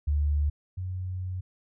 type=tone pair in turn; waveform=sine; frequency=73.42 / 92.1 Hz; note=D2 / F#2; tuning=0 / -7 cents; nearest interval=major third; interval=393 cents; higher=second; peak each=-22 / -30 dBFS; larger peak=first; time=0.07-0.5 / 0.77-1.41 s; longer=second; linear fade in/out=10 ms; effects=none